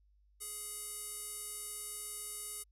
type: tone with band-pass filter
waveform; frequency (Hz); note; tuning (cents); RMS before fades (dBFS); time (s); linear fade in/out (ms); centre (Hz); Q
square; 418.7; G#4; +14; -44; 0.4-2.64; 20; 10000; 4.1
effects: added 50 Hz sine -65 dBFS peak until 2.71 s